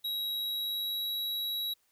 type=tone with pitch glide; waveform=square; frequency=3850 to 3877 Hz; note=B7 to B7; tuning=-45 to -33 cents; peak=-32 dBFS; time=0.04-1.74 s; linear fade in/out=10 ms; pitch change=+12 cents; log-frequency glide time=0.23-1.1 s; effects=white hiss -72 dBFS RMS until 1.91 s